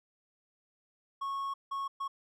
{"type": "tone bursts at uneven times", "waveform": "triangle", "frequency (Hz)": 1100, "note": "C#6", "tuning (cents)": -14, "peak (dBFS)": -31, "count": 3, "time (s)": [[1.21, 1.54], [1.71, 1.88], [2, 2.08]], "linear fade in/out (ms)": 10, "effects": []}